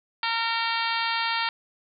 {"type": "harmonic tone", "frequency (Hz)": 458.7, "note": "A#4", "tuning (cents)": -28, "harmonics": [2, 3, 4, 5, 6, 7, 8, 9, 10], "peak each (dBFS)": [-29, -31, -32, -33, -34, -34, -35, -36, -36], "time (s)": [0.23, 1.49], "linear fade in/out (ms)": 2, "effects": []}